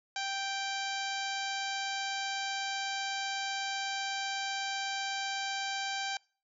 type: harmonic tone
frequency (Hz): 784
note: G5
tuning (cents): 0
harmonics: 1 / 2 / 3 / 4 / 5 / 6 / 7 / 8 / 9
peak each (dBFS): -37 / -39 / -42 / -42 / -43 / -44 / -48 / -47 / -50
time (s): 0.16-6.17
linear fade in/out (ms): 2
effects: noise-tail reverb RT60 0.4 s tail -25 dB re dry